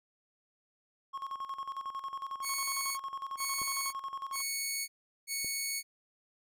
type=tone with tremolo; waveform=triangle; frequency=1087 Hz; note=C#6; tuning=34 cents flat; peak=-33 dBFS; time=1.13-4.42 s; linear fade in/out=20 ms; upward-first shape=square; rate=11 Hz; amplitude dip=70%
type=tone bursts; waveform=10% pulse; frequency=2217 Hz; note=C#7; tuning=in tune; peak=-24 dBFS; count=4; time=2.42-5.83 s; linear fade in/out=50 ms; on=560 ms; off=390 ms
type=clicks; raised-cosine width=2 ms; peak=-34 dBFS; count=2; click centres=3.617 / 5.446 s
effects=none